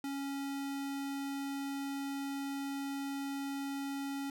square tone, 277.2 Hz, C#4, in tune, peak -37 dBFS, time 0.04-4.3 s, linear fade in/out 2 ms, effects none

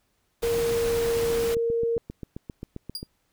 pink noise, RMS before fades -33 dBFS, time 0.42-1.55 s, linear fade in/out 10 ms
sine tone with pitch glide, 466.2 to 463.5 Hz, A#4 to A#4, 0 to -10 cents, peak -22 dBFS, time 0.43-1.98 s, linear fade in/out 0 ms, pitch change -10 cents, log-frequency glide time 0.58-1.46 s
click train, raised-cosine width 3 ms, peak -22 dBFS, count 15, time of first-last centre 1.17-3.029 s, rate 7.53 Hz
40% pulse tone with exponential decay, 4821 Hz, D8, 45 cents sharp, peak -26 dBFS, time 2.95-3.07 s, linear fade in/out 2 ms, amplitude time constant 24 ms
effects pink hiss -71 dBFS RMS until 3.32 s

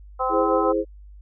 harmonic tone, 258.4 Hz, C4, 21 cents flat, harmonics 2 / 3 / 4 / 5, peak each -26 / -26 / -26 / -26 dBFS, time 0.19-0.73 s, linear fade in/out 20 ms
sine chord, E augmented, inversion none, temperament equal, 329.6 / 415.3 / 523.3 Hz, E4 / G#4 / B#4, 0 / 0 / 0 cents, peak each -24 dBFS, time 0.29-0.85 s, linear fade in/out 50 ms
effects added 50 Hz sine -41 dBFS peak until 1.21 s

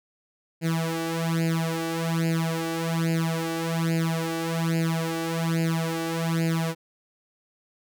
sawtooth tone with flanger, 164.4 Hz, E3, 4 cents flat, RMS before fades -26 dBFS, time 0.61-6.75 s, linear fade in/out 50 ms, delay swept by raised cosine 0.42 to 2.62 ms, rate 1.2 Hz, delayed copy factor +0.95, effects none

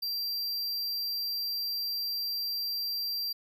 square tone, 4720 Hz, D8, 8 cents sharp, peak -31 dBFS, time 0.02-3.33 s, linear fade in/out 10 ms, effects none

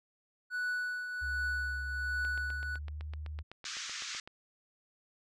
triangle tone with tremolo, 1480 Hz, F#6, in tune, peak -29 dBFS, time 0.5-2.79 s, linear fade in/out 50 ms, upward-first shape triangle, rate 1.3 Hz, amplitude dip 55%
sine tone with pitch glide, 68.8 to 75.9 Hz, C#2 to D#2, -12 to -42 cents, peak -38 dBFS, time 1.21-3.43 s, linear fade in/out 20 ms, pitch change +170 cents, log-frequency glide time 2.23-3.02 s
click train, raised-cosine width 0.3 ms, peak -31 dBFS, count 17, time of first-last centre 2.25-4.275 s, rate 7.9 Hz
white band-pass noise, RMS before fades -41 dBFS, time 3.65-4.2 s, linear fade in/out 2 ms, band 1200 to 6800 Hz, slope 48 dB/octave
effects none

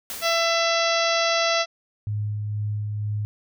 white noise with exponential decay, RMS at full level -31 dBFS, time 0.1-0.84 s, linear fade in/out 0 ms, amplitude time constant 160 ms
harmonic tone, 669 Hz, E5, 25 cents sharp, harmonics 1 / 2 / 3 / 4 / 5 / 6 / 7 / 8 / 9, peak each -23 / -26 / -28 / -29 / -30 / -31 / -31 / -32 / -33 dBFS, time 0.21-1.66 s, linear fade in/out 50 ms
sine tone with tremolo, 104.9 Hz, G#2, 18 cents sharp, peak -23 dBFS, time 2.07-3.25 s, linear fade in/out 0 ms, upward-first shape sine, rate 2.1 Hz, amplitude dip 25%
effects none

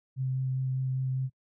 sine tone with vibrato, 130.81 Hz, C3, in tune, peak -27 dBFS, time 0.16-1.3 s, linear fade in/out 50 ms, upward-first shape sine, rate 5 Hz, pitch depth 10 cents each way, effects noise-tail reverb RT60 0.1 s tail -25 dB re dry

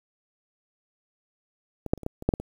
clicks, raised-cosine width 2 ms, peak -20 / -7 / -30 / -26 / -15 / -24 / -7 / -10 / -21 dBFS, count 9, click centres 1.863 / 1.935 / 1.977 / 2.033 / 2.064 / 2.224 / 2.29 / 2.338 / 2.4 s, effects 8-bit

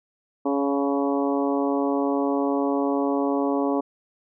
harmonic tone with a mistuned harmonic, 140 Hz, C#3, 18 cents sharp, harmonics 2 / 3 / 4 / 5 / 6 / 7 / 8, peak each -23 / -27 / -29 / -31 / -33 / -34 / -35 dBFS, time 0.45-3.81 s, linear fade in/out 10 ms, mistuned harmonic 6, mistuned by +18 cents, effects none

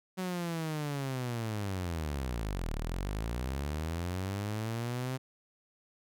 sawtooth linear two-way sweep, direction down then up, 187.7 to 36 to 132 Hz, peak -29 dBFS, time 0.17-5.18 s, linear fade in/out 20 ms, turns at 2.74 s, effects none

